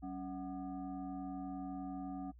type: tone with frequency modulation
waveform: sine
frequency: 277.2 Hz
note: C#4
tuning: in tune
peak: -40 dBFS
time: 0.02-2.32 s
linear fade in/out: 20 ms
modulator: 466 Hz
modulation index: 0.91
effects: noise-tail reverb RT60 0.1 s tail -23 dB re dry + added 60 Hz sine -55 dBFS peak until 2.39 s